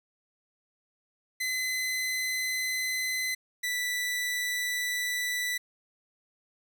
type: tone pair in turn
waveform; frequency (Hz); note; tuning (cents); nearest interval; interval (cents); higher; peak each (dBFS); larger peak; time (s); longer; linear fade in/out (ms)
sawtooth; 2030 / 1974.5; B6 / B6; +47 / -1; unison; 48; first; -25; neither; 1.4-3.35 / 3.63-5.58; neither; 10
effects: 10-bit